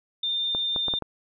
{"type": "tone", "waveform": "sine", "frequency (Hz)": 3607, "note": "A7", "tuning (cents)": 42, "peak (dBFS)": -24, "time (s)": [0.23, 0.99], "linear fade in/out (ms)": 5}
{"type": "clicks", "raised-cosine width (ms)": 1, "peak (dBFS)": -18, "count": 5, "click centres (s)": [0.549, 0.762, 0.883, 0.938, 1.023]}
{"effects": []}